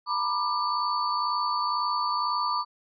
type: tone cluster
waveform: sine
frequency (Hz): 929 / 991 / 1187 / 4495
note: A#5 / B5 / D6 / C#8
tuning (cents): -6 / +6 / +18 / +23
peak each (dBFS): -35 / -29 / -27 / -34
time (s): 0.06-2.65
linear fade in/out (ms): 50
effects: none